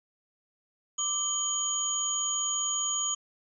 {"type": "tone cluster", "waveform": "sine", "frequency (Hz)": [1172, 3115, 6770], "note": ["D6", "G7", "G#8"], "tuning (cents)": [-4, -12, 32], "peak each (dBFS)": [-37, -34, -28], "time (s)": [0.98, 3.15], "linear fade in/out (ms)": 10, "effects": []}